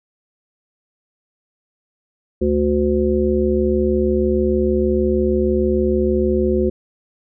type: harmonic tone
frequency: 73.2 Hz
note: D2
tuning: 5 cents flat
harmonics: 1 / 3 / 5 / 7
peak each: -22 / -20 / -17 / -23 dBFS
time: 2.41-6.7 s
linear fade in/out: 10 ms
effects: none